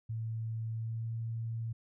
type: tone with pitch glide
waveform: sine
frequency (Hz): 112.5 to 114.07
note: A2 to A#2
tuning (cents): +39 to -37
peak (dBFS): -34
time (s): 0.09-1.73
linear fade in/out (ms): 10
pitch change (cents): +24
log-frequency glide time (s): 0.73-1.1
effects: none